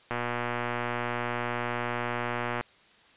click train, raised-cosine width 0.5 ms, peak -15 dBFS, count 301, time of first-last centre 0.11-2.61 s, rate 120 Hz, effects white hiss -58 dBFS RMS until 3.16 s + resampled to 8000 Hz

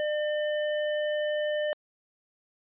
square tone, 601 Hz, D5, 40 cents sharp, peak -27 dBFS, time 0-1.73 s, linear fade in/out 0 ms, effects resampled to 8000 Hz

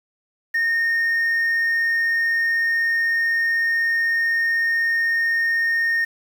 sine tone, 1839 Hz, A#6, 24 cents flat, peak -15 dBFS, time 0.54-6.05 s, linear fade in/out 10 ms, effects tanh soft clip ceiling -16 dBFS + 7-bit

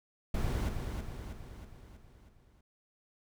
brown noise with echo, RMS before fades -32 dBFS, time 0.34-0.69 s, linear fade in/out 5 ms, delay 320 ms, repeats 6, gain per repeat -5 dB, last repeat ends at 2.61 s, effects none

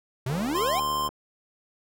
square exponential sweep, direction up, 121.1 to 830.6 Hz, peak -27 dBFS, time 0.26-0.8 s, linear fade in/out 5 ms
click train, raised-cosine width 1 ms, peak -22 dBFS, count 60, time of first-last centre 0.3-1.09 s, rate 74.7 Hz
square tone, 1046.5 Hz, C6, in tune, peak -26 dBFS, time 0.54-1.09 s, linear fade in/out 20 ms
effects none

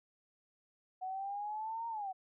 sine exponential two-way sweep, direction up then down, 740 to 932.3 to 740 Hz, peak -37 dBFS, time 1.01-2.13 s, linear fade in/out 20 ms, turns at 1.88 s, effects none

